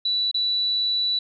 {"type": "tone with dropouts", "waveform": "sine", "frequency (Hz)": 3951, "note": "B7", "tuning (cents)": 0, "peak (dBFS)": -20, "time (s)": [0.05, 1.19], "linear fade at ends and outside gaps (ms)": 5, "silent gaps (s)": [0.314, 0.343], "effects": []}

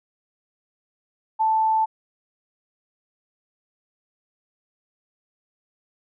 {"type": "tone", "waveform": "sine", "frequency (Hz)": 880, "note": "A5", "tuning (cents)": 0, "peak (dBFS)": -17, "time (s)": [1.39, 1.86], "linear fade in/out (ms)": 20, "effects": []}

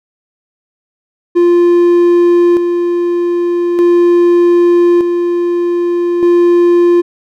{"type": "tone with tremolo", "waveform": "triangle", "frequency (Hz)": 348.2, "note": "F4", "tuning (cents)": -5, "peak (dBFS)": -3, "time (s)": [1.35, 7.02], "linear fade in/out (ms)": 20, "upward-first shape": "square", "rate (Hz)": 0.41, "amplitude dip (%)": 45, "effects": []}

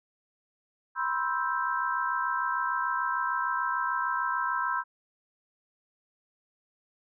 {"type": "chord", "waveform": "sine", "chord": "C major seventh", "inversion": "third", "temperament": "equal with one note detuned", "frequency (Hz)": [979.8, 1046.5, 1318.5, 1568], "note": ["B5", "C6", "E6", "G6"], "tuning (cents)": [-14, 0, 0, 0], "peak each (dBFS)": -32, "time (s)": [0.95, 4.84], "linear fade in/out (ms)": 50, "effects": []}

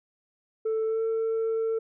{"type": "tone with pitch glide", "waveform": "sine", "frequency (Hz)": [441.8, 448.7], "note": ["A4", "A4"], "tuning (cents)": [7, 34], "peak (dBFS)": -22, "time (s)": [0.65, 1.79], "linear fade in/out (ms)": 10, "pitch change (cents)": 27, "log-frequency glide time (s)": [0.86, 1.01], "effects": ["tanh soft clip ceiling -23 dBFS"]}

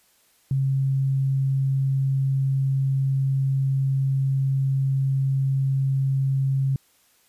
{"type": "tone", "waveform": "sine", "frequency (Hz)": 135.2, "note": "C#3", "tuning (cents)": -43, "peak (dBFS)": -19, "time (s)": [0.51, 6.76], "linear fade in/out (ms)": 2, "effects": ["white hiss -61 dBFS RMS until 7.28 s", "resampled to 32000 Hz"]}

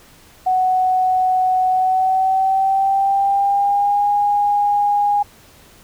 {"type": "tone with pitch glide", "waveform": "sine", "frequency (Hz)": [743, 819.7], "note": ["F#5", "G#5"], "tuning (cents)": [7, -23], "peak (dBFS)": -13, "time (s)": [0.46, 5.23], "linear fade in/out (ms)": 10, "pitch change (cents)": 170, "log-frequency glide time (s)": [1.7, 4.08], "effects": ["pink hiss -47 dBFS RMS until 5.83 s"]}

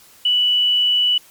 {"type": "tone", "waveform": "sine", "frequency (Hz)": 2960, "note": "F#7", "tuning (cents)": 0, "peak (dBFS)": -13, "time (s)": [0.25, 1.18], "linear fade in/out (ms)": 5, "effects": ["white hiss -48 dBFS RMS until 1.3 s", "MP3 96 kbps"]}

